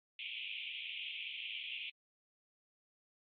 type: band-pass noise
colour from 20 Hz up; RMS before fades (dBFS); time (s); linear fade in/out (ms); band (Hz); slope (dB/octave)
pink; -44; 0.19-1.9; 2; 2300 to 3400; 96
effects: AAC 32 kbps